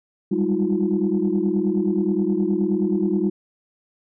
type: tone cluster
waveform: sine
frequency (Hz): 192.5 / 202 / 319.2 / 357.4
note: G3 / G#3 / D#4 / F4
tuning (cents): -31 / -48 / +44 / +40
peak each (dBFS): -23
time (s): 0.31-3.3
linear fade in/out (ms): 10
effects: tanh soft clip ceiling -10 dBFS